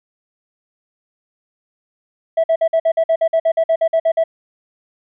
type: tone bursts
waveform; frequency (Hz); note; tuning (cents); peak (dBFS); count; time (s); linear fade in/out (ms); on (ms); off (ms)
triangle; 654; E5; -14; -8; 16; 2.37-4.239; 10; 69; 51
effects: tanh soft clip ceiling -8 dBFS + resampled to 8000 Hz